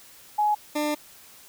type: tone pair in turn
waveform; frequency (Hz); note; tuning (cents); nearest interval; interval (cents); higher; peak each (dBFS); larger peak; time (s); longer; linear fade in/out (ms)
sine / 20% pulse; 840 / 298.8; G#5 / D4; +19 / +30; octave + tritone; 1789; first; -19; neither; 0.38-0.55 / 0.75-0.95; second; 10
effects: white hiss -50 dBFS RMS until 1.48 s